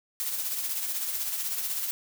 blue noise with tremolo, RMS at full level -29 dBFS, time 0.2-1.91 s, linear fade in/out 0 ms, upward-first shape triangle, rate 16 Hz, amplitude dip 50%, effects none

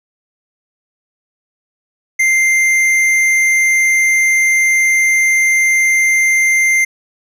triangle tone with tanh clipping, 2093 Hz, C7, in tune, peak -11 dBFS, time 2.19-6.85 s, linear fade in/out 10 ms, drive 15 dB, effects none

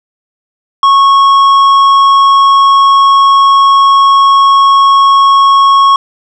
sine tone with tanh clipping, 1100 Hz, C#6, 14 cents flat, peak -4 dBFS, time 0.83-5.96 s, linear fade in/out 2 ms, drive 8 dB, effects none

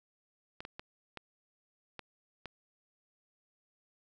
clicks, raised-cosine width 0.3 ms, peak -26 dBFS, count 6, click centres 0.605 / 0.651 / 0.795 / 1.173 / 1.993 / 2.457 s, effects none

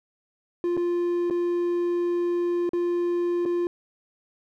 triangle tone with dropouts, 348.9 Hz, F4, 2 cents flat, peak -20 dBFS, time 0.64-3.67 s, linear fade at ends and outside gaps 1 ms, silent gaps 0.768-0.774 / 1.3-1.308 / 2.692-2.733 / 3.453-3.459 s, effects none

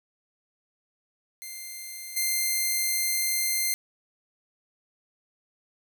5% pulse tone with level steps, 2093 Hz, C7, in tune, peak -27 / -14 dBFS, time 1.42-3.74 s, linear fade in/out 0 ms, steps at 2.16 s, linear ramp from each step 10 ms, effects 9-bit

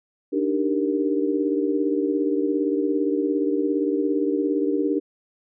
sine chord, Eb major seventh, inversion third, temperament equal, 293.7 / 311.1 / 392 / 466.2 Hz, D4 / Eb4 / G4 / Bb4, 0 / 0 / 0 / 0 cents, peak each -23 / -28 / -25 / -27 dBFS, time 0.32-5 s, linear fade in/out 20 ms, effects none

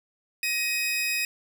sawtooth tone pair together, 1888 / 2520 Hz, A#6 / D#7, +22 / +21 cents, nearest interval perfect fourth, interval 499 cents, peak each -31 / -22 dBFS, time 0.43-1.25 s, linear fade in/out 2 ms, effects none

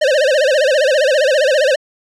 square tone with vibrato, 564 Hz, C#5, 30 cents sharp, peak -11 dBFS, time 0.01-1.76 s, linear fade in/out 10 ms, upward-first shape sine, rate 15 Hz, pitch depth 180 cents each way, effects low-pass 6000 Hz 12 dB/octave

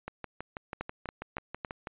two click trains, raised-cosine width 0.5 ms, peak -19 / -22 dBFS, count 4 / 12, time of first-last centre 0.81-1.648 / 0.08-1.872 s, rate 3.58 / 6.14 Hz, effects resampled to 8000 Hz

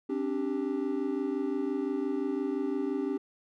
triangle chord, C suspended second, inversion none, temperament equal with one note detuned, 267.9 / 293.7 / 392 Hz, C4 / D4 / G4, +41 / 0 / 0 cents, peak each -31 dBFS, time 0.09-3.18 s, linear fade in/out 10 ms, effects none

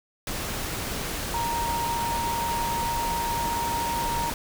sine tone in noise, 934 Hz, A#5, 3 cents sharp, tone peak -26 dBFS, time 1.34-4.3 s, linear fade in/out 2 ms, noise pink, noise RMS -31 dBFS, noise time 0.27-4.34 s, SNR +2 dB, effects none

